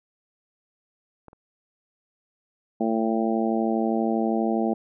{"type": "clicks", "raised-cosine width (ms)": 1, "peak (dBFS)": [-29, -35], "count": 2, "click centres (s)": [1.283, 1.331]}
{"type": "harmonic tone", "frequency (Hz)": 112.4, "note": "A2", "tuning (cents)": 37, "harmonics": [2, 3, 4, 5, 6, 7], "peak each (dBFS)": [-24, -27, -31, -33, -30, -31], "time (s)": [2.8, 4.74], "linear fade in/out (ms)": 10}
{"effects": []}